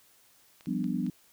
clicks, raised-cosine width 0.2 ms, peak -34 dBFS, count 4, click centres 0.609 / 0.659 / 0.842 / 1.065 s
sine chord, G dominant seventh, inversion third, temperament equal, 174.61 / 196 / 246.9 / 293.7 Hz, F3 / G3 / B3 / D4, 0 / 0 / 0 / 0 cents, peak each -34 / -33 / -32 / -35 dBFS, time 0.67-1.1 s, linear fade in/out 5 ms
effects white hiss -62 dBFS RMS until 1.32 s

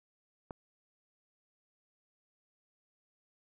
click, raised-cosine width 1 ms, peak -27 dBFS, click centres 0.508 s, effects none

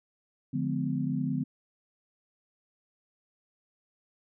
sine chord, D diminished seventh, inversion none, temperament just, 146.83 / 176.2 / 211.4 / 253.7 Hz, D3 / F3 / Ab3 / Cb4, 0 / +16 / +31 / +47 cents, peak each -32 / -34 / -36 / -31 dBFS, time 0.53-1.44 s, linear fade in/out 10 ms, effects none

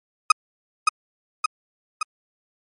35% pulse tone with echo, 1256 Hz, D#6, 16 cents sharp, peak -7 dBFS, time 0.3-0.32 s, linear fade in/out 5 ms, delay 570 ms, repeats 3, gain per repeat -4 dB, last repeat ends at 2.03 s, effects MP3 48 kbps

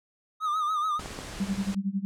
triangle tone with vibrato, 1235 Hz, D#6, 13 cents flat, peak -23 dBFS, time 0.4-1.01 s, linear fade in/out 50 ms, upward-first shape sine, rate 7 Hz, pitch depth 69 cents each way
pink low-pass noise, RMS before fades -40 dBFS, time 0.99-1.75 s, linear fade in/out 5 ms, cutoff 9300 Hz, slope 24 dB/octave
clicks, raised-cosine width 1 ms, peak -24 dBFS, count 3, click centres 0.995 / 1.059 / 1.189 s
sine tone with tremolo, 196 Hz, G3, in tune, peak -23 dBFS, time 1.4-2.05 s, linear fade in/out 0 ms, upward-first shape sine, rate 11 Hz, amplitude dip 90%
effects none

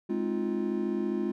triangle chord, F minor seventh, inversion first, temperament just, 209.5 / 261.9 / 314.3 / 349.2 Hz, Ab3 / C4 / Eb4 / F4, +15 / +2 / +18 / 0 cents, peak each -30 / -33 / -34 / -29 dBFS, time 0.09-1.32 s, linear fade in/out 10 ms, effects none

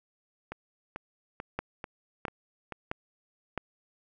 two click trains, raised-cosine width 0.5 ms, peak -22 / -16 dBFS, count 6 / 4, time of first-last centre 0.52-2.723 / 1.59-3.577 s, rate 2.27 / 1.51 Hz, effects none

